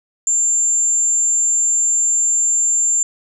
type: tone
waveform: sine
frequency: 7280 Hz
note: A#8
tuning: 42 cents flat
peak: -13 dBFS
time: 0.27-3.03 s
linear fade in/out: 2 ms
effects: none